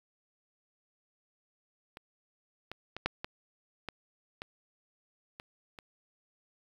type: clicks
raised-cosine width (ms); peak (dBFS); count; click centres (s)
0.3; -29 / -24 / -23 / -12 / -20 / -21 / -23 / -27 / -30; 9; 1.971 / 2.716 / 2.966 / 3.06 / 3.245 / 3.887 / 4.419 / 5.399 / 5.788
effects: 8-bit